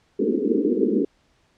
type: band-pass noise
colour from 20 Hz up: white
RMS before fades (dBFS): -21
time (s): 0.19-1.05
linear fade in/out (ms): 2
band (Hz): 200 to 460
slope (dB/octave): 96
effects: pink hiss -63 dBFS RMS until 1.57 s + low-pass 6000 Hz 12 dB/octave